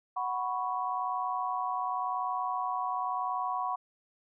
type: chord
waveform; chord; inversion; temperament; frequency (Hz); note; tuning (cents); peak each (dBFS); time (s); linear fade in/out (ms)
sine; F# suspended fourth; none; equal; 740 / 987.8 / 1108.7; F#5 / B5 / C#6; 0 / 0 / 0; -34; 0.16-3.76; 10
effects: none